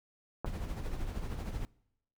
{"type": "clicks", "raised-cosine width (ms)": 1, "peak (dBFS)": [-21, -29], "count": 2, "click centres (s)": [0.446, 0.455]}
{"type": "noise with tremolo", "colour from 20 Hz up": "brown", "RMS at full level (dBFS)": -35, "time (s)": [0.46, 1.65], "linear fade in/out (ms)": 0, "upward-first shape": "sine", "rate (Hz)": 13, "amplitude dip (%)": 50}
{"effects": ["noise-tail reverb RT60 0.8 s tail -24 dB re dry"]}